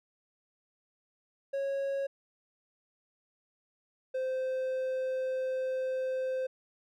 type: tone pair in turn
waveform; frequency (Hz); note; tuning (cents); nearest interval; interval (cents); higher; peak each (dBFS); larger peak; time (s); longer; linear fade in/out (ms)
triangle; 550 / 519.1; C#5 / C5; -14 / -14; minor second; 100; first; -28; neither; 1.53-2.07 / 4.14-6.47; second; 10
effects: none